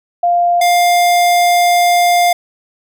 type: tone pair in turn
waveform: sine / square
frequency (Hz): 698.5 / 703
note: F5 / F5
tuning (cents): 0 / +11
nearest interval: unison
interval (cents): 11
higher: second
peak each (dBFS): -9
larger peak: neither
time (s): 0.23-0.61 / 0.61-2.33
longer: second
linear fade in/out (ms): 5
effects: none